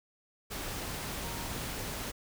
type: tone in noise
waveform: sine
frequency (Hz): 932.3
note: A#5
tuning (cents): 0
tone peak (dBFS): -46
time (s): 1.23-1.48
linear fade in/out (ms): 20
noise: pink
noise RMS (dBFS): -38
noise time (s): 0.5-2.12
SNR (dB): -11
effects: none